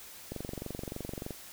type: click train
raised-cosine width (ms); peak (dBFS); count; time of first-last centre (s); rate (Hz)
2; -24; 24; 0.32-1.307; 23.3
effects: white hiss -49 dBFS RMS until 1.52 s